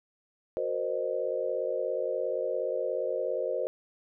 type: chord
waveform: sine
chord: C half-diminished seventh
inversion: second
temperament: equal with one note detuned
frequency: 370 / 466.2 / 523.3 / 614 Hz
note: Gb4 / Bb4 / C5 / Eb5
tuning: 0 / 0 / 0 / -23 cents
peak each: -37 / -34 / -31 / -34 dBFS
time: 0.57-3.67 s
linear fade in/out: 0 ms
effects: none